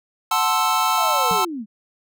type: chord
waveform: square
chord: F# half-diminished seventh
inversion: none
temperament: equal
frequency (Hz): 740 / 880 / 1046.5 / 1318.5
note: F#5 / A5 / C6 / E6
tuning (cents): 0 / 0 / 0 / 0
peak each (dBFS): -26 / -23 / -24 / -22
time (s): 0.31-1.45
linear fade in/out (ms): 5
type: linear sweep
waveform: sine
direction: down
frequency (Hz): 740 to 196.5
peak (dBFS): -26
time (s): 0.94-1.66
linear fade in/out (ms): 50
type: tone with exponential decay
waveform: sine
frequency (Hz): 179.6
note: F3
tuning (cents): +49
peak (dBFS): -23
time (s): 1.31-1.46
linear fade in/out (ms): 0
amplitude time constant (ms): 32
effects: none